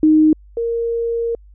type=tone pair in turn; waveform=sine; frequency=310.3 / 464.9 Hz; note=D#4 / A#4; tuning=-5 / -5 cents; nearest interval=perfect fifth; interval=700 cents; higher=second; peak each=-8 / -17 dBFS; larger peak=first; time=0.03-0.33 / 0.57-1.35 s; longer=second; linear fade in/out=2 ms; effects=added 50 Hz sine -41 dBFS peak until 1.54 s